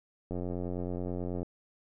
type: click train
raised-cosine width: 2 ms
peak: -23 dBFS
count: 101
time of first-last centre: 0.31-1.43 s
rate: 89.3 Hz
effects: none